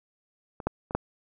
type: clicks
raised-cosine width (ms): 1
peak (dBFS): -24 / -11 / -23 / -11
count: 4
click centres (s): 0.602 / 0.67 / 0.909 / 0.95
effects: none